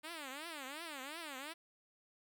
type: tone with vibrato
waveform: 5% pulse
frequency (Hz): 297.1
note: D4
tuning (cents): +20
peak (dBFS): -33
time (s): 0.03-1.54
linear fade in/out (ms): 20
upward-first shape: triangle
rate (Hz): 2.8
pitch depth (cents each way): 280
effects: none